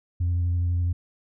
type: tone with vibrato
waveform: sine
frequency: 87.31 Hz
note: F2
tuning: in tune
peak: -19 dBFS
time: 0.2-0.93 s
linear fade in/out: 10 ms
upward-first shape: square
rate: 12 Hz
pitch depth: 15 cents each way
effects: tanh soft clip ceiling -19 dBFS